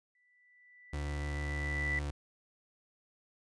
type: tone with exponential growth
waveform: sine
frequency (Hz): 1975.5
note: B6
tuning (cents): 0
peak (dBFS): -30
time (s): 0.15-1.99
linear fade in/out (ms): 2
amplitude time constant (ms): 400
type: tone with vibrato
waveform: 35% pulse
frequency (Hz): 72.9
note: D2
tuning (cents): -12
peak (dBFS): -33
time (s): 0.93-2.11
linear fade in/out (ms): 5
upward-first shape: triangle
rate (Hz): 6.8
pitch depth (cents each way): 9
effects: resampled to 22050 Hz